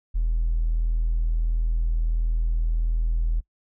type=tone with tanh clipping; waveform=triangle; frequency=40.74 Hz; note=E1; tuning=20 cents flat; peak=-19 dBFS; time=0.14-3.41 s; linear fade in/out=20 ms; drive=1 dB; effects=noise-tail reverb RT60 0.1 s tail -23 dB re dry